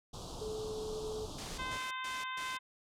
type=band-stop noise; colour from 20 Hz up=pink; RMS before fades=-44 dBFS; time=0.13-1.78 s; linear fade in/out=10 ms; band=1200 to 3200 Hz; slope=48 dB/octave
type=tone; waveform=sine; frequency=432.4 Hz; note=A4; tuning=30 cents flat; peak=-38 dBFS; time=0.41-1.26 s; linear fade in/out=5 ms
type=noise bursts; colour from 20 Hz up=white; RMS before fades=-43 dBFS; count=4; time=1.38-2.57 s; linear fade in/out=5 ms; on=200 ms; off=130 ms
type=harmonic tone; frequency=516 Hz; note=C5; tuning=24 cents flat; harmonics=2 / 3 / 4 / 5 / 6 / 7; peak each=-40 / -44 / -45 / -49 / -50 / -48 dBFS; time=1.58-2.59 s; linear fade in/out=20 ms
effects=low-pass 7000 Hz 12 dB/octave